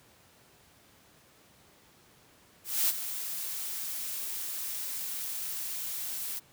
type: noise with ADSR envelope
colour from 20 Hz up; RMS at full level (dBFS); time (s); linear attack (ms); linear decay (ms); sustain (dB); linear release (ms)
blue; -25; 2.64-6.4; 240; 41; -11; 21
effects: pink hiss -60 dBFS RMS until 6.52 s + high-pass 80 Hz 12 dB/octave